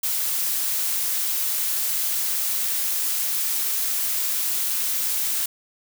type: noise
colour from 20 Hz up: blue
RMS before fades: -24 dBFS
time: 0.03-5.46 s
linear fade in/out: 5 ms
effects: none